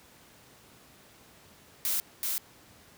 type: noise with echo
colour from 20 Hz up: blue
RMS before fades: -29 dBFS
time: 1.85-2 s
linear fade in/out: 0 ms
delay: 380 ms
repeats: 1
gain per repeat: -2 dB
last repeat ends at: 2.38 s
effects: pink hiss -56 dBFS RMS until 2.97 s + high-pass 80 Hz 12 dB/octave